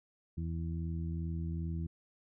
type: harmonic tone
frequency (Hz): 82.5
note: E2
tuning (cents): +2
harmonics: 1 / 2 / 3 / 4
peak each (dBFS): -36 / -38 / -50 / -48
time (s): 0.37-1.87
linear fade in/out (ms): 10
effects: none